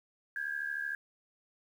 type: tone pair together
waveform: sine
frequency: 1599.8 / 1673 Hz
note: G6 / G#6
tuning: +35 / +12 cents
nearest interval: minor second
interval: 77 cents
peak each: -36 / -37 dBFS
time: 0.36-0.95 s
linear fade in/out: 2 ms
effects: 10-bit